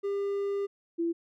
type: tone pair in turn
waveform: triangle / sine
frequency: 400 / 336.4 Hz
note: G4 / E4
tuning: +35 / +35 cents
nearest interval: minor third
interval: 300 cents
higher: first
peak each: -26 dBFS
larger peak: neither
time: 0.03-0.67 / 0.98-1.13 s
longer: first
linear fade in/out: 20 ms
effects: none